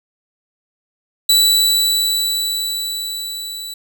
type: tone with level ramp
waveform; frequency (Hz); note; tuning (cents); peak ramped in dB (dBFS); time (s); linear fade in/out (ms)
sawtooth; 3951; B7; 0; -6 to -24; 1.29-3.74; 5
effects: none